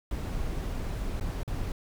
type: noise with dropouts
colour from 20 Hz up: brown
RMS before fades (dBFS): -32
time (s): 0.11-1.72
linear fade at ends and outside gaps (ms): 2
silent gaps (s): 1.199-1.209 / 1.433-1.477
effects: none